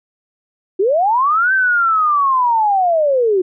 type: linear two-way sweep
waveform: sine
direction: up then down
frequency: 354 to 1568 to 354 Hz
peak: -11 dBFS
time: 0.79-3.42 s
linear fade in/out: 10 ms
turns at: 1.53 s
effects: none